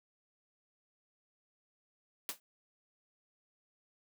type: noise with exponential decay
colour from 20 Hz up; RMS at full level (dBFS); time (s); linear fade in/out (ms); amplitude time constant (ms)
white; -34; 2.29-2.4; 1; 22
effects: high-pass 200 Hz 12 dB/octave